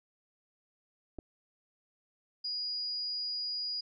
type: clicks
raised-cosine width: 2 ms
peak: -30 / -30 dBFS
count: 2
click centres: 1.186 / 1.189 s
type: tone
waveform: sine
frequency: 4891 Hz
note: D#8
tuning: 31 cents flat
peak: -33 dBFS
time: 2.44-3.81 s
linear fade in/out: 10 ms
effects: none